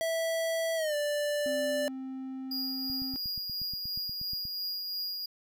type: tone with pitch glide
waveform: square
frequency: 656 to 587.8 Hz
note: E5 to D5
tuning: -9 to +1 cents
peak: -29 dBFS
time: 0.01-1.88 s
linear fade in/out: 0 ms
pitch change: -190 cents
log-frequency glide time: 0.76-0.95 s
type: tone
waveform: triangle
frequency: 263.1 Hz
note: C4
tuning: 10 cents sharp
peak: -34 dBFS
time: 1.46-3.16 s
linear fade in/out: 0 ms
type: tone with tremolo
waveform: square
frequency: 4857 Hz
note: D#8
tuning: 43 cents flat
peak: -32 dBFS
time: 2.51-5.26 s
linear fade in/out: 5 ms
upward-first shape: triangle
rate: 2.9 Hz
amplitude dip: 35%
type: click train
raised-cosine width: 5 ms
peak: -34 dBFS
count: 14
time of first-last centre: 2.9-4.453 s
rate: 8.37 Hz
effects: none